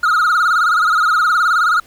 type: tone with vibrato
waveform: triangle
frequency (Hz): 1342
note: E6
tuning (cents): +31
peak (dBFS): -9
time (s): 0.03-1.8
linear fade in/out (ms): 5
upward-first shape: sine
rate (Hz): 19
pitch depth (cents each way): 130
effects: pink hiss -48 dBFS RMS until 1.86 s